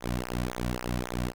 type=tone with flanger; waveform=sawtooth; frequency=61.1 Hz; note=B1; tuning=18 cents flat; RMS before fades=-32 dBFS; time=0-1.34 s; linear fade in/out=50 ms; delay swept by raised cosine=0.22 to 2.42 ms; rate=3.7 Hz; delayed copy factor=-1; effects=none